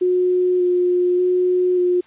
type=tone with vibrato; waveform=sine; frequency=360.3 Hz; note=F#4; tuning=46 cents flat; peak=-14 dBFS; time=0.01-2.01 s; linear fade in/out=10 ms; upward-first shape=square; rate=0.85 Hz; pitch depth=12 cents each way; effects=white hiss -52 dBFS RMS until 2.06 s + resampled to 8000 Hz